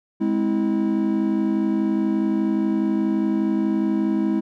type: chord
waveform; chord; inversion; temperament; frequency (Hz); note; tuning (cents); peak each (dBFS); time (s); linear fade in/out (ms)
triangle; Ab augmented; none; just; 207.7 / 259.6 / 324.5; Ab3 / C4 / E4; 0 / -13 / -27; -20 / -24 / -20; 0.2-4.41; 20
effects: none